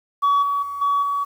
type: tone with level steps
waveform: sine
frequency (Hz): 1133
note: C#6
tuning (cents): +37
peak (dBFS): -12 / -18 / -26 / -15 / -19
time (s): 0.22-1.25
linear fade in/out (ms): 20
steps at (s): 0.42 / 0.62 / 0.81 / 1.02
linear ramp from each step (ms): 10
effects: tanh soft clip ceiling -13 dBFS + 8-bit